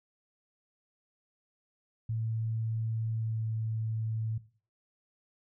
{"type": "tone with pitch glide", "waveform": "sine", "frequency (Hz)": [112.1, 111], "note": ["A2", "A2"], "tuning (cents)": [33, 16], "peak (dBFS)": -30, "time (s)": [2.09, 4.38], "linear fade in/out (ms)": 5, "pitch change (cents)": -17, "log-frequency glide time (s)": [3.13, 3.44], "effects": ["noise-tail reverb RT60 0.4 s tail -17 dB re dry"]}